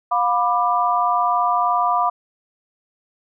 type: chord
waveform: sine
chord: B diminished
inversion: second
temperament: just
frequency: 711.2 / 987.8 / 1185.3 Hz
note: F5 / B5 / D6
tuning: +31 / 0 / +16 cents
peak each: -20 dBFS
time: 0.11-2.1 s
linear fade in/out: 10 ms
effects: none